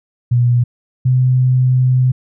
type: tone pair in turn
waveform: sine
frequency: 121.4 / 127.76 Hz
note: B2 / C3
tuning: -29 / -41 cents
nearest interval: minor second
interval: 88 cents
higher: second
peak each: -9 dBFS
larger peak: neither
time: 0.31-0.64 / 1.05-2.12 s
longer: second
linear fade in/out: 10 ms
effects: none